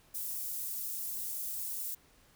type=high-pass noise; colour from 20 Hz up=white; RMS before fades=-38 dBFS; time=0.14-1.95 s; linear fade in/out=10 ms; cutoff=10000 Hz; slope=12 dB/octave; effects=pink hiss -64 dBFS RMS until 2.35 s